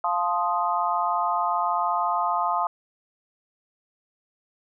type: chord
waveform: sine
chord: F dominant seventh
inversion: none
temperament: equal with one note detuned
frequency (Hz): 698.5 / 871.9 / 1046.5 / 1244.5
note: F5 / A5 / C6 / Eb6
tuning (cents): 0 / -16 / 0 / 0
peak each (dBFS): -27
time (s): 0.04-2.67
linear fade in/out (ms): 2
effects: none